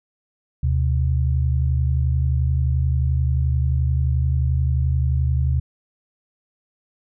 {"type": "tone pair together", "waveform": "sine", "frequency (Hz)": [75.46, 126.9], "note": ["D2", "B2"], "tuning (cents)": [48, 47], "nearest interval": "major sixth", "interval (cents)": 899, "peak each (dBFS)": [-18, -21], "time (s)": [0.63, 5.6], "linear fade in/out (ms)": 5, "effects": []}